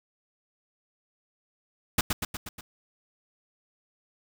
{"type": "noise with echo", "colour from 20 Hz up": "pink", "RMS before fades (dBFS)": -22, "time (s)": [1.98, 2.01], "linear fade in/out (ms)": 5, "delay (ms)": 120, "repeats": 5, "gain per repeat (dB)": -4, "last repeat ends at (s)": 2.61, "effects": []}